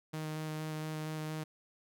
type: tone with vibrato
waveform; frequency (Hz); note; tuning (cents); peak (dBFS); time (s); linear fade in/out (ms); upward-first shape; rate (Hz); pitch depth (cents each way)
sawtooth; 155.56; D#3; 0; -33; 0.13-1.44; 10; square; 4.3; 8
effects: none